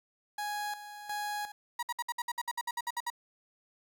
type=tone with tremolo; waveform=30% pulse; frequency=830.6 Hz; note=G#5; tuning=in tune; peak=-31 dBFS; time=0.38-1.52 s; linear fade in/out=5 ms; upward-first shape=square; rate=1.4 Hz; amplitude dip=70%
type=tone bursts; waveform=35% pulse; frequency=957 Hz; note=A#5; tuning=45 cents sharp; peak=-30 dBFS; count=14; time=1.79-3.102 s; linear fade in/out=5 ms; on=38 ms; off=60 ms
effects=12-bit